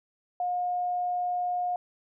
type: tone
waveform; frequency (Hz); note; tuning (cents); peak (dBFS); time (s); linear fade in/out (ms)
sine; 716; F5; +43; -26; 0.4-1.76; 2
effects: none